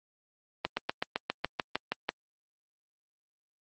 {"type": "slowing click train", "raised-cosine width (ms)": 0.3, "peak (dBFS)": -12, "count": 11, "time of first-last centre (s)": [0.65, 2.091], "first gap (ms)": 120, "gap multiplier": 1.04, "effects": ["high-pass 200 Hz 12 dB/octave", "Opus 24 kbps"]}